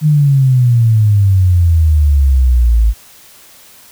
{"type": "exponential sweep", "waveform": "sine", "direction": "down", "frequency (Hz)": [155.56, 53.1], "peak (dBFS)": -6, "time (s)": [0.01, 2.94], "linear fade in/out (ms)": 50, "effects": ["white hiss -41 dBFS RMS until 3.91 s"]}